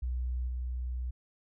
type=tone with level steps; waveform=sine; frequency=62 Hz; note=B1; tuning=7 cents sharp; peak=-30 / -32 dBFS; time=0.02-1.11 s; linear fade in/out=10 ms; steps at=0.47 s; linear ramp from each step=20 ms; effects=none